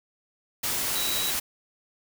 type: tone in noise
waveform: sine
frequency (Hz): 3900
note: B7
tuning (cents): -23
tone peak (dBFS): -30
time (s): 0.95-1.31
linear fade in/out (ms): 10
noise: white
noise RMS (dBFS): -28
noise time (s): 0.63-1.4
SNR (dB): -5
effects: none